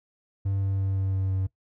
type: tone with pitch steps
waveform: triangle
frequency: 97.9 / 97.34 / 96.78 / 96.22 / 95.66 / 95.11 Hz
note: G2 / G2 / G2 / G2 / G2 / F#2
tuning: -2 / -12 / -22 / -32 / -42 / +48 cents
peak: -22 dBFS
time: 0.45-1.47 s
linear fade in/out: 10 ms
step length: 170 ms
effects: noise-tail reverb RT60 0.1 s tail -18 dB re dry